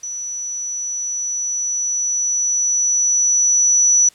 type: tone with level ramp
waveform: sine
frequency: 5920 Hz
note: F#8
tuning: in tune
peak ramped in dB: -24 to -9 dBFS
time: 0.03-4.09 s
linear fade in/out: 5 ms
effects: white hiss -50 dBFS RMS until 4.14 s + low-pass 9000 Hz 12 dB/octave